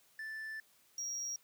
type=tone pair in turn; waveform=triangle; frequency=1760 / 5657 Hz; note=A6 / F8; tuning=0 / +21 cents; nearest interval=octave + minor sixth; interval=2021 cents; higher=second; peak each=-39 / -36 dBFS; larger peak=second; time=0.19-0.6 / 0.98-1.36 s; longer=first; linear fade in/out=2 ms; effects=white hiss -68 dBFS RMS until 1.43 s + high-pass 80 Hz 12 dB/octave